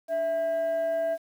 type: tone with frequency modulation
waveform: sine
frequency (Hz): 659.3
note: E5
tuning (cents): 0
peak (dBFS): -23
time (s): 0.08-1.18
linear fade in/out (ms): 50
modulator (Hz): 952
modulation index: 0.23
effects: tanh soft clip ceiling -21 dBFS + 9-bit